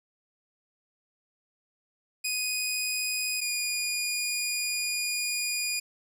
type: tone pair in turn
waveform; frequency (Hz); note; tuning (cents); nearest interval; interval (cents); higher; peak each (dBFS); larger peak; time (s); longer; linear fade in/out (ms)
15% pulse; 2489 / 2443; D#7 / D#7; 0 / -32; unison; 32; first; -21; neither; 2.24-3.41 / 3.41-5.8; second; 10
effects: none